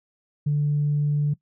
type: tone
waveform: sine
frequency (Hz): 146.83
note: D3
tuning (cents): 0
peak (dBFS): -18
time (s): 0.46-1.34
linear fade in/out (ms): 10
effects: noise-tail reverb RT60 0.1 s tail -20 dB re dry + tanh soft clip ceiling -15 dBFS